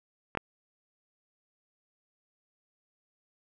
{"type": "clicks", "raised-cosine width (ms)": 0.5, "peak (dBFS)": [-19, -12], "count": 2, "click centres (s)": [0.351, 0.373], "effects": []}